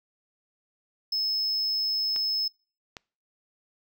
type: tone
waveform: triangle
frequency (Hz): 5200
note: E8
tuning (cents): -24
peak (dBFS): -24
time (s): 1.12-2.48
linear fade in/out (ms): 5
type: clicks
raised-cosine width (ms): 0.2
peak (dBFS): -21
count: 2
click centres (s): 2.162 / 2.968
effects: noise-tail reverb RT60 0.4 s tail -26 dB re dry